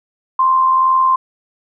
sine tone with amplitude modulation, 1046.5 Hz, C6, in tune, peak -8 dBFS, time 0.39-1.16 s, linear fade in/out 5 ms, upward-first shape sine, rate 82.1 Hz, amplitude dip 35%, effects none

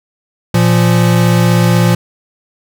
square tone pair together, 116.54 / 172.77 Hz, A#2 / F3, 0 / -18 cents, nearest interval perfect fifth, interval 682 cents, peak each -11 dBFS, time 0.54-1.95 s, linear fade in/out 5 ms, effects none

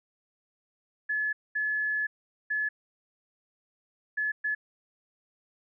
sine tone bursts at uneven times, 1713 Hz, A6, 47 cents flat, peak -26 dBFS, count 5, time 1.09-1.33 / 1.55-2.07 / 2.5-2.69 / 4.17-4.32 / 4.44-4.55 s, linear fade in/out 10 ms, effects none

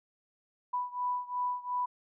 sine beating tone pair, 987.8 / 990.6 Hz, B5 / B5, 0 / +5 cents, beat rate 2.8 Hz, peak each -33 / -35 dBFS, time 0.73-1.86 s, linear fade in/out 10 ms, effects none

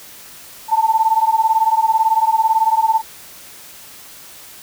sine beating tone pair, 880 / 898 Hz, A5 / A5, 0 / +35 cents, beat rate 18 Hz, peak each -15 dBFS, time 0.68-3.02 s, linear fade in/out 50 ms, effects white hiss -39 dBFS RMS until 4.62 s

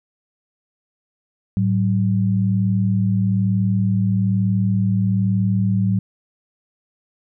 sine tone pair together, 108.4 / 189.51 Hz, A2 / F#3, -25 / +42 cents, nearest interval minor seventh, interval 967 cents, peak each -18 dBFS, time 1.57-5.99 s, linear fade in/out 0 ms, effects none

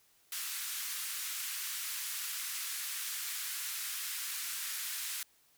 white band-pass noise, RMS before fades -39 dBFS, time 0.32-5.23 s, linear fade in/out 2 ms, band 1300 to 16000 Hz, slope 24 dB/octave, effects white hiss -68 dBFS RMS until 5.57 s

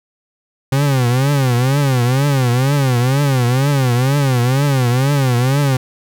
40% pulse tone with vibrato, 131.8 Hz, C3, 13 cents sharp, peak -11 dBFS, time 0.72-5.77 s, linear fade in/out 5 ms, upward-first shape triangle, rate 2.1 Hz, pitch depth 190 cents each way, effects none

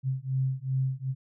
sine beating tone pair, 130.81 / 133.41 Hz, C3 / C3, 0 / +34 cents, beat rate 2.6 Hz, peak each -29 dBFS, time 0.03-1.15 s, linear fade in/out 50 ms, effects none

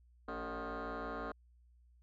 sine tone with frequency modulation, 392 Hz, G4, in tune, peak -36 dBFS, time 0.28-1.32 s, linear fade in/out 5 ms, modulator 169 Hz, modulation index 6.2, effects tanh soft clip ceiling -38 dBFS + added 60 Hz sine -62 dBFS peak until 2.02 s

